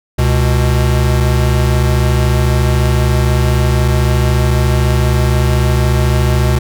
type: tone pair together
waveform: square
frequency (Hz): 69.3 / 123.47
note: C#2 / B2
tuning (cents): 0 / 0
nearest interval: minor seventh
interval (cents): 1000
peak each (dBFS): -13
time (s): 0.18-6.59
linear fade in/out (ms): 10
effects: none